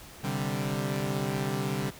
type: chord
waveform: sawtooth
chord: C suspended second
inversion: none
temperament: equal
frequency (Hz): 130.81 / 146.83 / 196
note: C3 / D3 / G3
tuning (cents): 0 / 0 / 0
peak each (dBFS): -29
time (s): 0.23-1.91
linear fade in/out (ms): 20
effects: pink hiss -48 dBFS RMS until 1.99 s